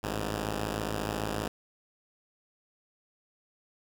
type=tone pair together; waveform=5% pulse; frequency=54.72 / 102.8 Hz; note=A1 / G#2; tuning=-9 / -17 cents; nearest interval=major seventh; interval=1092 cents; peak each=-22 / -23 dBFS; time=0.03-1.48 s; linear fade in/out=5 ms; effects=none